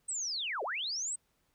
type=linear two-way sweep; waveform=sine; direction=down then up; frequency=8372 to 377.1 to 8372 Hz; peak=-33 dBFS; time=0.08-1.16 s; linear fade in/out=10 ms; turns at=0.63 s; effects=pink hiss -75 dBFS RMS until 1.54 s